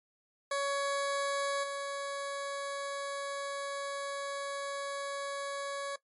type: tone with level steps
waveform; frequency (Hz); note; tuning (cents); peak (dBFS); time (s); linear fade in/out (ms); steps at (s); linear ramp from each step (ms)
20% pulse; 560; C#5; +18; -25 / -30; 0.51-5.96; 5; 1.63; 10
effects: noise-tail reverb RT60 0.1 s tail -18 dB re dry + MP3 48 kbps